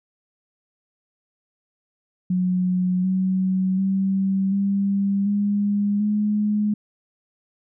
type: tone with pitch steps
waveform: sine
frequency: 182.4 / 187.53 / 192.8 / 198.22 / 203.8 / 209.5 Hz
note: F#3 / F#3 / G3 / G3 / G#3 / G#3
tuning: -24 / +24 / -28 / +20 / -32 / +15 cents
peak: -18 dBFS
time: 2.3-6.74 s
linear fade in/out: 5 ms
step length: 740 ms
effects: none